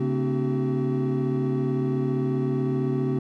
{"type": "tone cluster", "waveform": "triangle", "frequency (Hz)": [137.9, 225.8, 261.3, 299.2, 379.4], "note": ["C#3", "A3", "C4", "D4", "F#4"], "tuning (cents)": [-9, 45, -2, 32, 43], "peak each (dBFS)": [-24, -30, -26, -33, -26], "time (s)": [0, 3.19], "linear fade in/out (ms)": 5, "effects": []}